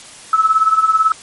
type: tone with tremolo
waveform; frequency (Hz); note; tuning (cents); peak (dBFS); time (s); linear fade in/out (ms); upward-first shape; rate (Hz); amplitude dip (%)
sine; 1302; E6; -22; -6; 0.33-1.12; 2; triangle; 18; 85
effects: white hiss -37 dBFS RMS until 1.22 s + MP3 48 kbps

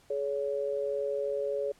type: tone pair together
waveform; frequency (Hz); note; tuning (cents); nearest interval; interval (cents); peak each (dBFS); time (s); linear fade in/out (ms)
sine; 422.5 / 564; G#4 / C#5; +30 / +30; perfect fourth; 500; -32 / -31; 0.1-1.72; 5
effects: pink hiss -62 dBFS RMS until 1.79 s + low-pass 11000 Hz 12 dB/octave

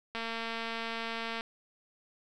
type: click train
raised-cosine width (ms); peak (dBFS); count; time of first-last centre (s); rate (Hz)
0.3; -21; 288; 0.15-1.409; 228
effects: none

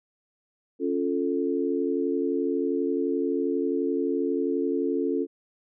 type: chord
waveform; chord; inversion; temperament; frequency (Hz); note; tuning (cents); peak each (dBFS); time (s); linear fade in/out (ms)
sine; Db augmented; none; equal; 277.2 / 349.2 / 440; Db4 / F4 / A4; 0 / 0 / 0; -27 / -28 / -28; 0.79-5.27; 50
effects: none

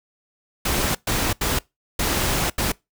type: noise bursts at uneven times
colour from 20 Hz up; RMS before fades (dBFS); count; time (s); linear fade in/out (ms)
pink; -22; 5; 0.65-0.95 / 1.07-1.33 / 1.41-1.59 / 1.99-2.5 / 2.58-2.72; 5
effects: noise-tail reverb RT60 0.2 s tail -23 dB re dry

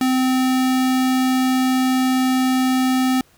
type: tone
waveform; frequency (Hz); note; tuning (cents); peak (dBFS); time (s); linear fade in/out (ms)
square; 258.2; C4; -23; -16; 0.01-3.21; 2
effects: pink hiss -55 dBFS RMS until 3.37 s

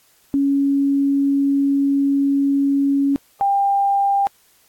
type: tone pair in turn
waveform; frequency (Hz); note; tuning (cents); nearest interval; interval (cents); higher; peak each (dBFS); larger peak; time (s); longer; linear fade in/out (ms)
sine; 278.4 / 796.1; C#4 / G5; +8 / +27; octave + tritone; 1819; second; -14; neither; 0.34-3.16 / 3.41-4.27; first; 0
effects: white hiss -56 dBFS RMS until 4.68 s + AAC 64 kbps

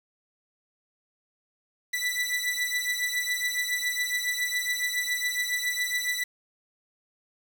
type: beating tone pair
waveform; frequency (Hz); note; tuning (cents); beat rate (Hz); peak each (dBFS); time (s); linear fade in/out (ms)
sawtooth; 1972 / 1979.2; B6 / B6; -3 / +3; 7.2; -26; 1.93-6.24; 10
effects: 8-bit

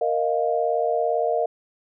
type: chord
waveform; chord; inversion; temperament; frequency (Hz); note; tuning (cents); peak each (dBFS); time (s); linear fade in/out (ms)
sine; Bb suspended fourth; none; just; 466.2 / 621.6 / 699.2; Bb4 / Eb5 / F5; 0 / -2 / +2; -24; 0.01-1.46; 5
effects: none

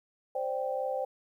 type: chord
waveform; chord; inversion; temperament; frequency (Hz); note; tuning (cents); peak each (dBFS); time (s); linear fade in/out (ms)
sine; C suspended second; none; equal; 523.3 / 587.3 / 784; C5 / D5 / G5; 0 / 0 / 0; -32 / -36 / -35; 0.35-1.05; 5
effects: 11-bit

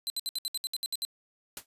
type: tone bursts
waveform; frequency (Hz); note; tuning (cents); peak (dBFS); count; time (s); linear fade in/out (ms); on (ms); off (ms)
sawtooth; 4054; B7; +45; -27; 11; 0.07-1.05; 0; 30; 65
type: noise with exponential decay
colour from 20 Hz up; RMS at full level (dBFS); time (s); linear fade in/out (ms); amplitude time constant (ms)
white; -34; 1.57-1.66; 1; 18
effects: resampled to 32000 Hz

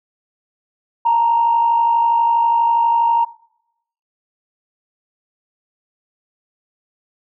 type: tone pair together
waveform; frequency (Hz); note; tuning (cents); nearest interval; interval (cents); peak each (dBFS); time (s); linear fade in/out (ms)
sine; 880 / 932.3; A5 / A#5; 0 / 0; minor second; 100; -22 / -11; 1.05-3.25; 10
effects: noise-tail reverb RT60 0.8 s tail -22 dB re dry + tanh soft clip ceiling -6 dBFS

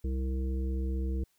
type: harmonic tone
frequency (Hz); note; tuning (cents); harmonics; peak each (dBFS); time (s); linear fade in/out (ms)
65.4; C2; 0; 1 / 3 / 5 / 7; -29 / -40 / -41 / -45; 0.04-1.24; 5
effects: white hiss -72 dBFS RMS until 1.38 s

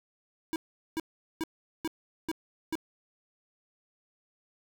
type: tone bursts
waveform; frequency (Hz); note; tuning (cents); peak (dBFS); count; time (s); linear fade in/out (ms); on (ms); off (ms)
square; 322.3; E4; -39; -30; 6; 0.53-2.754; 0; 29; 410
effects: none

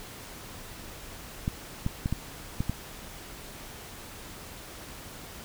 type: clicks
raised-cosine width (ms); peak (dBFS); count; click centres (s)
5; -15; 6; 1.479 / 1.864 / 2.059 / 2.126 / 2.605 / 2.696
effects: pink hiss -44 dBFS RMS until 5.44 s

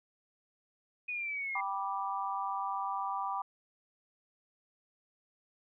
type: exponential sweep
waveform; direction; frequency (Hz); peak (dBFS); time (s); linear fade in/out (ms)
sine; down; 2489 to 2093; -34; 1.08-1.61; 10
type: chord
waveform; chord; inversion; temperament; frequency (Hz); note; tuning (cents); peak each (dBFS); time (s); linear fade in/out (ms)
sine; G major; none; just; 784 / 980 / 1176; G5 / B5 / D6; 0 / -14 / +2; -37; 1.55-3.42; 5
effects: none

